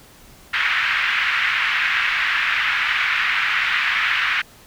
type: band-pass noise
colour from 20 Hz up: white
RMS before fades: -20 dBFS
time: 0.53-4.42 s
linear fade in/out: 10 ms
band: 1400 to 2400 Hz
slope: 24 dB/octave
effects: pink hiss -47 dBFS RMS until 4.66 s